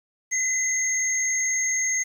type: tone pair together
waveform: sine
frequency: 2033 / 6436 Hz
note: B6 / G8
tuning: +50 / +45 cents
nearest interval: octave + minor sixth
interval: 1995 cents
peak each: -26 / -23 dBFS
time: 0.31-2.04 s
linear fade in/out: 20 ms
effects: 8-bit